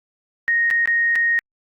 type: tone with dropouts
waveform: sine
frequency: 1864.7 Hz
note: A#6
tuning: in tune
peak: -15 dBFS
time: 0.48-1.39 s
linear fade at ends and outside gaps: 0 ms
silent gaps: 0.703-0.71 / 0.857-0.875 / 1.155-1.159 s
effects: Opus 48 kbps